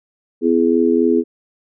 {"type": "harmonic tone", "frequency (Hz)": 83.8, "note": "E2", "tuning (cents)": 29, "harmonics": [3, 4, 5], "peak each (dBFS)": [-16, -16, -16], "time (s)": [0.41, 1.24], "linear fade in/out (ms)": 50, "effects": []}